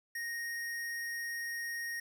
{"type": "tone", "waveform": "square", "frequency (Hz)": 1864.7, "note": "A#6", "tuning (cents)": 0, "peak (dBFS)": -37, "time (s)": [0.15, 2], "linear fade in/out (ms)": 5, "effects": ["11-bit"]}